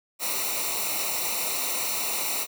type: noise with comb filter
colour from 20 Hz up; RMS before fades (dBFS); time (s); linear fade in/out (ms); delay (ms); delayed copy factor
white; -28; 0.19-2.47; 50; 0.61; -0.8
effects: none